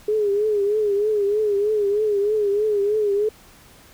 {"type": "tone with vibrato", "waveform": "sine", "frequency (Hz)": 415.3, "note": "G#4", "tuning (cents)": 0, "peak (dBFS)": -17, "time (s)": [0.08, 3.29], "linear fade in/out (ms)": 5, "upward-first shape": "triangle", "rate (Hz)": 3.2, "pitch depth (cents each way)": 89, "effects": ["pink hiss -49 dBFS RMS until 3.93 s"]}